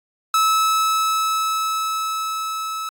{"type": "tone with level ramp", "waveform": "45% pulse", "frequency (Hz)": 1300, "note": "E6", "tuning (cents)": -24, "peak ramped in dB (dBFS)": [-14, -25], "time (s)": [0.34, 2.89], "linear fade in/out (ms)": 2, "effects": ["AAC 64 kbps"]}